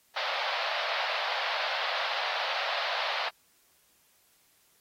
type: band-pass noise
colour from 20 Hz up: pink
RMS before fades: -32 dBFS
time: 0.16-3.29 s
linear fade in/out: 5 ms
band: 580 to 4600 Hz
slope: 48 dB/octave
effects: white hiss -66 dBFS RMS until 4.8 s + AAC 48 kbps